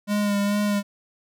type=tone with vibrato; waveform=square; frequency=204.5 Hz; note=G#3; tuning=26 cents flat; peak=-21 dBFS; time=0.07-0.83 s; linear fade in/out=50 ms; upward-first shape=sine; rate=2.3 Hz; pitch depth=24 cents each way; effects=none